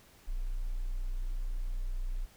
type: tone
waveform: sine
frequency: 30.57 Hz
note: B0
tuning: 17 cents flat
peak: -30 dBFS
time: 0.27-2.26 s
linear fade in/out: 20 ms
effects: tanh soft clip ceiling -27 dBFS + pink hiss -60 dBFS RMS until 2.36 s